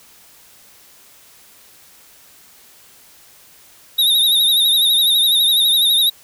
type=tone with vibrato; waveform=square; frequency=3729 Hz; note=A#7; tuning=in tune; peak=-12 dBFS; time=3.98-6.1 s; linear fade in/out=10 ms; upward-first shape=triangle; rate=12 Hz; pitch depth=84 cents each way; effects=white hiss -47 dBFS RMS until 6.23 s